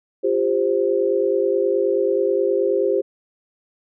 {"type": "chord", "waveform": "sine", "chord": "F suspended second", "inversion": "none", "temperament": "equal with one note detuned", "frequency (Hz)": [349.2, 398.6, 523.3], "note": ["F4", "G4", "C5"], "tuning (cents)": [0, 29, 0], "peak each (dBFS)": [-23, -19, -21], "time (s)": [0.23, 3.02], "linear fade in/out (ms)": 20, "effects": []}